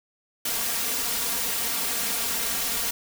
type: noise with comb filter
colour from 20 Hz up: white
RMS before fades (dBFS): -27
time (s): 0.45-2.91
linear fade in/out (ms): 5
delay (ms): 4.3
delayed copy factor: +0.85
effects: none